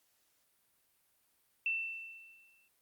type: tone with exponential decay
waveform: sine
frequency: 2678 Hz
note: E7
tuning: 27 cents sharp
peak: -29 dBFS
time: 1.66-2.68 s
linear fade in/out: 2 ms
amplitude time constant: 220 ms
effects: white hiss -74 dBFS RMS until 2.81 s + Opus 48 kbps